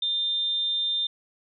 sine tone with amplitude modulation, 3600 Hz, A7, 39 cents sharp, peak -22 dBFS, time 0.02-1.07 s, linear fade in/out 5 ms, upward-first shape sine, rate 275 Hz, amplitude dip 30%, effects none

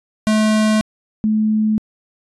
square / sine tone pair in turn, 215.8 / 215.8 Hz, A3 / A3, -33 / -33 cents, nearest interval unison, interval 0 cents, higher neither, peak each -13 dBFS, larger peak neither, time 0.27-0.81 / 1.24-1.78 s, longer neither, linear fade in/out 0 ms, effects resampled to 24000 Hz

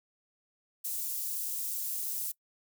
white high-pass noise, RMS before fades -35 dBFS, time 0.84-2.32 s, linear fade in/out 10 ms, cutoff 8900 Hz, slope 12 dB/octave, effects noise-tail reverb RT60 0.1 s tail -22 dB re dry

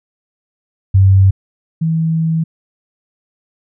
sine tone pair in turn, 96.3 / 161.96 Hz, G2 / E3, -30 / -30 cents, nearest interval major sixth, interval 900 cents, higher second, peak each -5 / -12 dBFS, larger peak first, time 0.94-1.31 / 1.81-2.44 s, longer second, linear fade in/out 10 ms, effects none

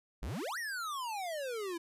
square exponential two-way sweep, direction up then down, 43.54 to 1952 to 327.5 Hz, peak -37 dBFS, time 0.22-1.78 s, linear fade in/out 10 ms, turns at 0.58 s, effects resampled to 32000 Hz

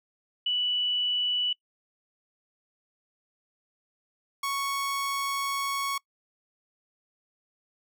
sine / sawtooth tone pair in turn, 2960 / 1108.7 Hz, F#7 / C#6, 0 / 0 cents, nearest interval octave + perfect fourth, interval 1700 cents, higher first, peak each -24 dBFS, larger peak neither, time 0.46-1.53 / 4.43-5.98 s, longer second, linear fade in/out 5 ms, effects noise-tail reverb RT60 0.1 s tail -25 dB re dry

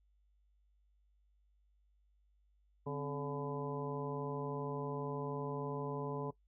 harmonic tone with a mistuned harmonic, 143.5 Hz, D3, 40 cents flat, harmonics 1 / 2 / 3 / 4 / 5 / 6 / 7, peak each -41 / -45 / -41 / -48 / -54 / -50 / -47 dBFS, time 2.86-6.31 s, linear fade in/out 10 ms, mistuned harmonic 2, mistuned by -130 cents, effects noise-tail reverb RT60 0.1 s tail -18 dB re dry + added 50 Hz sine -69 dBFS peak until 6.47 s

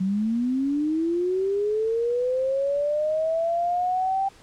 sine linear sweep, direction up, 183.4 to 786 Hz, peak -21 dBFS, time 0-4.29 s, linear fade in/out 10 ms, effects pink hiss -52 dBFS RMS until 4.42 s + low-pass 8000 Hz 12 dB/octave

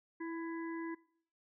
harmonic tone with a mistuned harmonic, 332.9 Hz, E4, 17 cents sharp, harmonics 1 / 3 / 5 / 6, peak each -39 / -49 / -51 / -52 dBFS, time 0.2-0.95 s, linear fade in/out 10 ms, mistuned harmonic 1, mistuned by -16 cents, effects noise-tail reverb RT60 0.6 s tail -22 dB re dry

